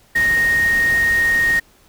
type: tone in noise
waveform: sine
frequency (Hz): 1860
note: A#6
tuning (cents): -4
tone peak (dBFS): -13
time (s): 0.15-1.6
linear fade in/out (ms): 10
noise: pink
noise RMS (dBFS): -29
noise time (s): 0.15-1.6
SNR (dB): +13
effects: pink hiss -53 dBFS RMS until 1.88 s